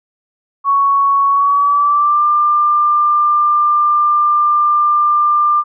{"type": "tone with pitch glide", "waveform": "sine", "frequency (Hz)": [1113, 1192.9], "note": ["C#6", "D6"], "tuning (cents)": [7, 27], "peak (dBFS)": -9, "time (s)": [0.64, 5.64], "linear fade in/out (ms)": 50, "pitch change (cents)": 120, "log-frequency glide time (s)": [1.29, 2.25], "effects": []}